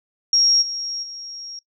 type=tone with level steps; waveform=sine; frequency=5588 Hz; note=F8; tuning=in tune; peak=-13 / -25 / -32 dBFS; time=0.33-1.59 s; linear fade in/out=2 ms; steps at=0.61 / 1.02 s; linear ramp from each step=20 ms; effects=noise-tail reverb RT60 0.1 s tail -21 dB re dry